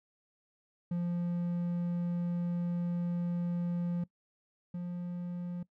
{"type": "tone pair in turn", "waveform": "triangle", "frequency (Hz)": [174, 176.02], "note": ["F3", "F3"], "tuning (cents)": [-6, 14], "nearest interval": "unison", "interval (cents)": 20, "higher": "second", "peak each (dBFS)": [-28, -33], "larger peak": "first", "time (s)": [[0.91, 4.04], [4.74, 5.63]], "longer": "first", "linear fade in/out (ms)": 5, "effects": ["noise-tail reverb RT60 0.1 s tail -21 dB re dry"]}